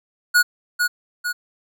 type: tone with echo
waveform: square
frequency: 1454 Hz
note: F#6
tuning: 31 cents flat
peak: -12 dBFS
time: 0.34-0.43 s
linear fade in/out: 20 ms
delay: 450 ms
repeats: 2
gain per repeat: -5 dB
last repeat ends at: 1.33 s
effects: none